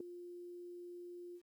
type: tone with ADSR envelope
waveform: sine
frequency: 351.8 Hz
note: F4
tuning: 13 cents sharp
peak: -35 dBFS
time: 0-1.42 s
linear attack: 5 ms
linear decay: 3 ms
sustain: -12 dB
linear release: 69 ms
effects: 12-bit